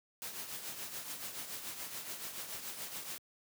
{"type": "noise with tremolo", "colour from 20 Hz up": "white", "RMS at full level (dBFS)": -41, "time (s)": [0.22, 3.18], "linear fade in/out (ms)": 0, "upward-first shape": "triangle", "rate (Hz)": 7, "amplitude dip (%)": 60, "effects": ["high-pass 100 Hz 12 dB/octave"]}